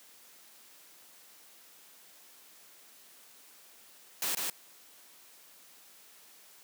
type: noise with echo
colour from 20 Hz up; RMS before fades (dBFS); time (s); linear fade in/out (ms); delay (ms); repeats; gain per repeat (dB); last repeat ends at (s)
white; -32; 4.22-4.35; 2; 150; 1; -2; 4.5
effects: white hiss -57 dBFS RMS until 6.63 s + high-pass 200 Hz 12 dB/octave